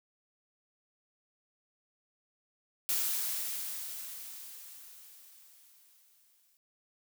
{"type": "noise with exponential decay", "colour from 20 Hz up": "blue", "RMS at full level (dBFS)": -30, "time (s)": [2.89, 6.57], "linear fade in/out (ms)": 0, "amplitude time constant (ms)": 800, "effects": []}